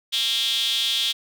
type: tone with high-pass filter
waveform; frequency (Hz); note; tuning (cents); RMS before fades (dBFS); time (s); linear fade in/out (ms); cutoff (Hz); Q
square; 123.47; B2; 0; -23; 0.12-1.13; 20; 3400; 8.6
effects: none